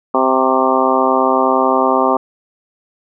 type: harmonic tone with a mistuned harmonic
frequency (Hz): 130.81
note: C3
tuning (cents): 0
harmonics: 2 / 3 / 4 / 5 / 6 / 7 / 8 / 9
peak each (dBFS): -19 / -19 / -19 / -19 / -19 / -19 / -19 / -19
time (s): 0.14-2.17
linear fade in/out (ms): 5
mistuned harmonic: 8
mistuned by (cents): +37
effects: none